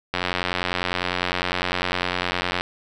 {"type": "click train", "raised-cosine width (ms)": 0.3, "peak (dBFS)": -6, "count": 223, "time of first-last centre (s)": [0.14, 2.609], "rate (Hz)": 89.9, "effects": []}